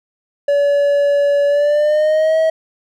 triangle tone with pitch glide, 571 to 640.9 Hz, D5 to E5, -49 to -49 cents, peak -9 dBFS, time 0.48-2.5 s, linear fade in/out 5 ms, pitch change +200 cents, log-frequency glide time 1.47-2.38 s, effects none

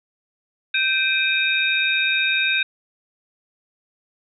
sine tone cluster, 1557 / 2393 / 2553 / 3724 Hz, G6 / D7 / D#7 / A#7, -12 / +32 / +44 / -2 cents, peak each -23 dBFS, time 0.74-2.63 s, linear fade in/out 5 ms, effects none

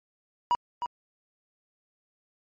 triangle tone with echo, 964 Hz, B5, 42 cents flat, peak -18 dBFS, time 0.51-0.55 s, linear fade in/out 0 ms, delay 310 ms, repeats 1, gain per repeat -8 dB, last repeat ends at 0.86 s, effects MP3 32 kbps

